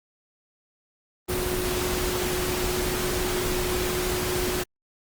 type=tone in noise; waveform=sine; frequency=363.3 Hz; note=F#4; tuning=32 cents flat; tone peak=-28 dBFS; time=1.28-4.64 s; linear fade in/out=20 ms; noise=pink; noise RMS=-28 dBFS; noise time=1.28-4.64 s; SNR=-3 dB; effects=Opus 24 kbps